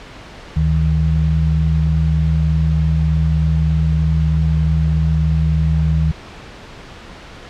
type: tone pair together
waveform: sine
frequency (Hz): 73.42 / 156.7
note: D2 / D#3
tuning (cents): 0 / +13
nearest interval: octave + minor second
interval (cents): 1313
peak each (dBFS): -15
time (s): 0.56-6.12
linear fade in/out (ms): 10
effects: pink hiss -36 dBFS RMS until 7.49 s + low-pass 4000 Hz 12 dB/octave